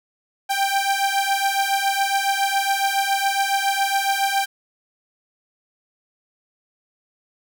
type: beating tone pair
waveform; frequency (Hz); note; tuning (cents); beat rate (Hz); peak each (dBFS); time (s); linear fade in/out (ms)
sawtooth; 784 / 791.2; G5 / G5; 0 / +16; 7.2; -18; 0.49-4.46; 20
effects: none